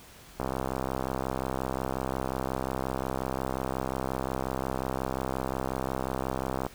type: click train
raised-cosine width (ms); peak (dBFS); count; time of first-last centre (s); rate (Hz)
1; -16; 412; 0.4-6.665; 65.6
effects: pink hiss -51 dBFS RMS until 6.74 s